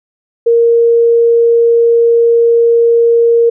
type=tone; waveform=sine; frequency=466.2 Hz; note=A#4; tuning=in tune; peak=-5 dBFS; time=0.46-3.5 s; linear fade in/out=10 ms; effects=none